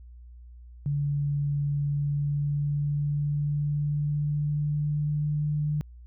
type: tone with pitch glide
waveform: sine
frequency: 143.8 to 149.39 Hz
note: D3 to D3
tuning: -36 to +30 cents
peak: -24 dBFS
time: 0.86-5.81 s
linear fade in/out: 0 ms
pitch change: +66 cents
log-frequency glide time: 1.79-5.49 s
effects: added 60 Hz sine -44 dBFS peak until 6.06 s